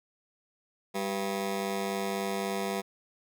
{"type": "ring-modulated tone", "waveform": "20% pulse", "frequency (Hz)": 293.7, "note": "D4", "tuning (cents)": 0, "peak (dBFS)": -22, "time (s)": [0.94, 2.82], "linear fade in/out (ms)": 20, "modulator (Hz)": 95, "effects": []}